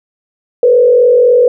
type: tone with frequency modulation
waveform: sine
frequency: 490.4 Hz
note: B4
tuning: 12 cents flat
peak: -4 dBFS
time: 0.63-1.48 s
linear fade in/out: 2 ms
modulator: 43.8 Hz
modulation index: 0.69
effects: none